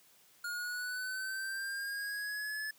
square linear sweep, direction up, 1425 to 1731 Hz, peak -37 dBFS, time 0.44-2.71 s, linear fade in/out 5 ms, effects white hiss -64 dBFS RMS until 2.78 s + high-pass 100 Hz 12 dB/octave

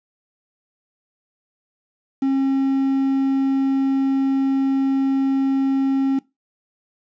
triangle tone with quantisation, 270 Hz, C#4, 45 cents flat, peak -14 dBFS, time 2.22-6.19 s, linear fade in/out 5 ms, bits 7, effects noise-tail reverb RT60 0.2 s tail -20 dB re dry + resampled to 16000 Hz

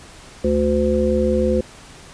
harmonic tone, 72.9 Hz, D2, 12 cents flat, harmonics 1 / 3 / 5 / 7, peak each -23 / -20 / -21 / -19 dBFS, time 0.44-1.61 s, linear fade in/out 5 ms, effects pink hiss -42 dBFS RMS until 2.13 s + resampled to 22050 Hz

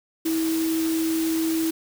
sine tone in noise, 323.6 Hz, E4, 32 cents flat, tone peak -21 dBFS, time 0.25-1.71 s, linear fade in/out 10 ms, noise white, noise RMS -33 dBFS, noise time 0.25-1.71 s, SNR +9 dB, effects none

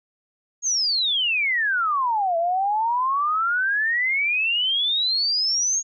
sine exponential two-way sweep, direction down then up, 6690 to 659.3 to 6690 Hz, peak -19 dBFS, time 0.62-5.83 s, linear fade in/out 50 ms, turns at 2.37 s, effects none

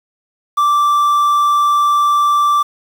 triangle tone with quantisation, 1170 Hz, D6, 7 cents flat, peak -8 dBFS, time 0.57-2.63 s, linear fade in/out 10 ms, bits 6, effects none

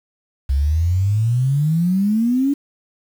sine exponential sweep, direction up, 65.4 to 288.3 Hz, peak -14 dBFS, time 0.49-2.54 s, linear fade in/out 10 ms, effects 7-bit

